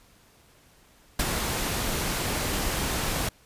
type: noise with ADSR envelope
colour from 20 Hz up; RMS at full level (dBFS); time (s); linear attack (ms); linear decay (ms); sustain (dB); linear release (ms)
pink; -23; 1.19-3.29; 7; 35; -5; 5
effects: pink hiss -58 dBFS RMS until 3.45 s + resampled to 32000 Hz